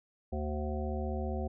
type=harmonic tone; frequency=75 Hz; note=D2; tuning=37 cents sharp; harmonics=1 / 3 / 5 / 7 / 9 / 10; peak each=-34 / -39 / -41 / -42 / -44 / -44 dBFS; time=0.32-1.48 s; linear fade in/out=10 ms; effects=none